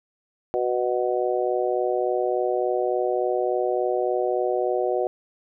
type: harmonic tone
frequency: 123.47 Hz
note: B2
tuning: in tune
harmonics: 3 / 4 / 5 / 6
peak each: -25 / -26 / -27 / -28 dBFS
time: 0.54-5.07 s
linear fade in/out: 0 ms
effects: none